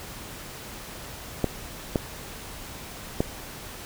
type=clicks; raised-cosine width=2 ms; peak=-8 dBFS; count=3; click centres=1.443 / 1.958 / 3.205 s; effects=pink hiss -40 dBFS RMS until 3.85 s